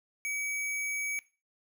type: tone with sample-and-hold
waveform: sine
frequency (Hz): 2280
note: C#7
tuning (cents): +48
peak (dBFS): -31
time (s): 0.25-1.19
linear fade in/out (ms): 0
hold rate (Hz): 8820
effects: noise-tail reverb RT60 0.3 s tail -18 dB re dry

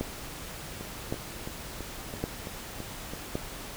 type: two click trains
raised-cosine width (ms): 2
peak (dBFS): -16 / -24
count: 4 / 8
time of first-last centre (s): 0.01-3.354 / 0.81-3.136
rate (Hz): 0.897 / 3.01
effects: pink hiss -41 dBFS RMS until 3.76 s

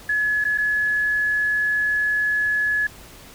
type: tone with dropouts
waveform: sine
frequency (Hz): 1700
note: G#6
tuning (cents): +40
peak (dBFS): -18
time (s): 0.09-2.87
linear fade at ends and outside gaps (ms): 5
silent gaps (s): 0.442-0.45 / 0.577-0.583
effects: added 50 Hz sine -52 dBFS peak until 3.34 s + pink hiss -44 dBFS RMS until 3.34 s

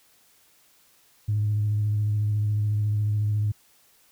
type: tone with vibrato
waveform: sine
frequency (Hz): 105.1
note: G#2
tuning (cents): +21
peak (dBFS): -20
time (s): 1.28-3.52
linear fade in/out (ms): 10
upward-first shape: sine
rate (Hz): 14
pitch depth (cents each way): 21
effects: tanh soft clip ceiling -17 dBFS + white hiss -60 dBFS RMS until 4.11 s

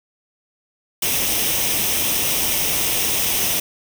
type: noise with comb filter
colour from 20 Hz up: white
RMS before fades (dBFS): -20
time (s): 1.02-3.6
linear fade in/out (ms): 5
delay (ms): 0.34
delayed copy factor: +0.55
effects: none

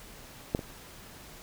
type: clicks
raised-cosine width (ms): 2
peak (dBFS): -12 / -23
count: 2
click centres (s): 0.549 / 0.592
effects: pink hiss -49 dBFS RMS until 1.42 s

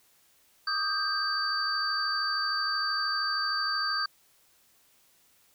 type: tone cluster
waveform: sine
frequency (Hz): 1169 / 1242 / 1583 / 4618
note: D6 / D#6 / G6 / D8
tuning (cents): -8 / -3 / +17 / -30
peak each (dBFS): -38 / -32 / -32 / -30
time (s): 0.67-4.06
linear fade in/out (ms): 5
effects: white hiss -64 dBFS RMS until 5.54 s

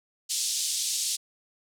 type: band-pass noise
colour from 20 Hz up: white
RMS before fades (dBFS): -29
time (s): 0.29-1.17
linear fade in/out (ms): 20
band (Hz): 3600 to 8900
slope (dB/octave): 24
effects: none

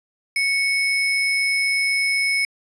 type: tone with sample-and-hold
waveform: sine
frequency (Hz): 2216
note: C#7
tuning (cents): -1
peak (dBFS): -17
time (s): 0.36-2.45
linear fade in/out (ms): 2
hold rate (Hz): 7350
effects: resampled to 22050 Hz

